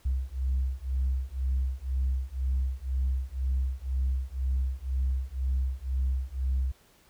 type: beating tone pair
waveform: sine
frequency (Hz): 64.4 / 66.4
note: C2 / C2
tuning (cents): -27 / +26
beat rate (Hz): 2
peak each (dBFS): -28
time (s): 0.05-6.72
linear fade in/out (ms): 10
effects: tanh soft clip ceiling -21 dBFS + pink hiss -61 dBFS RMS until 7.09 s